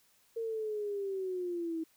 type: linear sweep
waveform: sine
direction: down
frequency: 460 to 319.7 Hz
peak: -33 dBFS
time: 0.36-1.84 s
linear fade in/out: 10 ms
effects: white hiss -68 dBFS RMS until 1.96 s